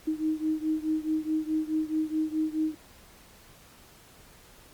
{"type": "beating tone pair", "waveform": "sine", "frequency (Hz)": [311.1, 315.8], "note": ["D#4", "D#4"], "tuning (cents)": [0, 26], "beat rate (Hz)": 4.7, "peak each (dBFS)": [-28, -30], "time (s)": [0.07, 2.75], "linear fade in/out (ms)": 10, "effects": ["pink hiss -54 dBFS RMS until 4.73 s", "Opus 48 kbps"]}